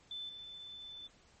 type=tone with level steps; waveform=sine; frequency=3520 Hz; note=A7; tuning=in tune; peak=-40 / -46 dBFS; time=0.11-1.07 s; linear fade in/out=2 ms; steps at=0.29 s; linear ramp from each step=2 ms; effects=pink hiss -65 dBFS RMS until 1.4 s + MP3 32 kbps